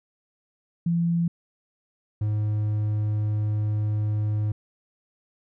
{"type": "tone pair in turn", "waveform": ["sine", "triangle"], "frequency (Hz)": [169.7, 105.92], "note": ["F3", "G#2"], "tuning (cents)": [-49, 35], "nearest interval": "minor sixth", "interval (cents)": 816, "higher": "first", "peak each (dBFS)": -20, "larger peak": "neither", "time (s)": [[0.86, 1.28], [2.21, 4.52]], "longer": "second", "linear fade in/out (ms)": 5, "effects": []}